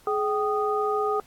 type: tone cluster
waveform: sine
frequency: 421.2 / 775 / 1237 Hz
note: G#4 / G5 / D#6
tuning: +24 / -20 / -10 cents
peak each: -25 / -29 / -27 dBFS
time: 0.07-1.2 s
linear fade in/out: 2 ms
effects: pink hiss -56 dBFS RMS until 1.26 s + AAC 64 kbps